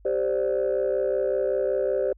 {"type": "chord", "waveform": "sine", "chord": "G suspended fourth", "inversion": "none", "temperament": "just", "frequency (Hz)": [392, 522.7, 588], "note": ["G4", "C5", "D5"], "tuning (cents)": [0, -2, 2], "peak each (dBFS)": [-25, -24, -26], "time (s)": [0.05, 2.13], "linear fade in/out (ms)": 5, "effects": ["tanh soft clip ceiling -16 dBFS", "added 50 Hz sine -50 dBFS peak until 2.17 s"]}